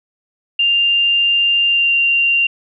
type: tone with pitch glide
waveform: sine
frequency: 2794 to 2773 Hz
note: F7 to F7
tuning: 0 to -13 cents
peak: -11 dBFS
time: 0.59-2.47 s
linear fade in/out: 5 ms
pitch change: -13 cents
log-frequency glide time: 1.66-1.94 s
effects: none